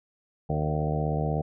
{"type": "harmonic tone with a mistuned harmonic", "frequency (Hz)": 76.3, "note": "D#2", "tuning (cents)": -33, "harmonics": [1, 2, 3, 4, 5, 6, 7, 8, 9, 10], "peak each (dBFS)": [-33, -27, -37, -38, -40, -34, -39, -38, -36, -36], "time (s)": [0.49, 1.42], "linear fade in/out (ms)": 10, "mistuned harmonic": 8, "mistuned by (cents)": -20, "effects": []}